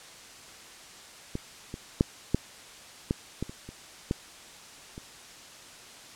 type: clicks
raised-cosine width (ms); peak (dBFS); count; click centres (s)
3; -18 / -23 / -7 / -9 / -12 / -17 / -27 / -28 / -13 / -27; 10; 1.354 / 1.741 / 2.009 / 2.346 / 3.109 / 3.426 / 3.495 / 3.69 / 4.111 / 4.979
effects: white hiss -48 dBFS RMS until 6.15 s + low-pass 8000 Hz 12 dB/octave